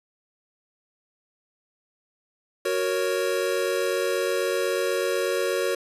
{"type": "chord", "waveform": "square", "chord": "F# major", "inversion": "none", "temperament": "equal", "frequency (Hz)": [370, 466.2, 554.4], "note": ["F#4", "A#4", "C#5"], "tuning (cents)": [0, 0, 0], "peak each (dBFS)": -28, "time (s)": [2.65, 5.75], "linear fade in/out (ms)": 5, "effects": ["resampled to 32000 Hz"]}